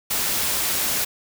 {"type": "noise", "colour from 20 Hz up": "white", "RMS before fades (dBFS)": -23, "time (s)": [0.1, 1.05], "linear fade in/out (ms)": 10, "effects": []}